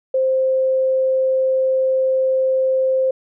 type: tone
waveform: sine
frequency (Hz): 524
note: C5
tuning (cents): +2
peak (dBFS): -14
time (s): 0.14-3.11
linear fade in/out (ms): 5
effects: none